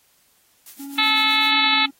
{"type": "noise with tremolo", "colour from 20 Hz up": "blue", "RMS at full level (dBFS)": -39, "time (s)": [0.66, 1.51], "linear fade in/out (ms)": 2, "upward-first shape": "sine", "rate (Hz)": 7.9, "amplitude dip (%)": 70}
{"type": "tone with vibrato", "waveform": "triangle", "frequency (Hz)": 276.4, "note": "C#4", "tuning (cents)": -5, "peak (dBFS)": -30, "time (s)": [0.79, 1.91], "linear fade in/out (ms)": 10, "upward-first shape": "sine", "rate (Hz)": 1.8, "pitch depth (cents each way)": 20}
{"type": "harmonic tone", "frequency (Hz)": 434.4, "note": "A4", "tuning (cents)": -22, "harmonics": [2, 3, 4, 5, 6, 7, 8, 9, 10], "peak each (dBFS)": [-25, -25, -30, -22, -24, -31, -23, -21, -32], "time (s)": [0.98, 1.86], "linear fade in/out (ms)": 5}
{"effects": ["white hiss -60 dBFS RMS until 1.99 s", "AAC 48 kbps"]}